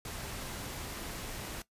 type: noise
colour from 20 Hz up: pink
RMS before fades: -41 dBFS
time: 0.05-1.62 s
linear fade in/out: 2 ms
effects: noise-tail reverb RT60 0.1 s tail -17 dB re dry + resampled to 32000 Hz